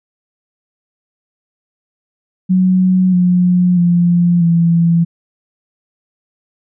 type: tone with pitch steps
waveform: sine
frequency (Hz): 185 / 179.32 / 173.81 / 168.47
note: F#3 / F3 / F3 / E3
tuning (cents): 0 / +46 / -8 / +38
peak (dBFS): -8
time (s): 2.49-5.05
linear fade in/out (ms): 20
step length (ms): 640
effects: none